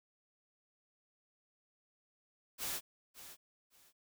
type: noise with echo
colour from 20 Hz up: white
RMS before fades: -39 dBFS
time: 2.58-2.81 s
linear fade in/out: 50 ms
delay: 560 ms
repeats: 2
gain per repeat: -13 dB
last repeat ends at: 3.93 s
effects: none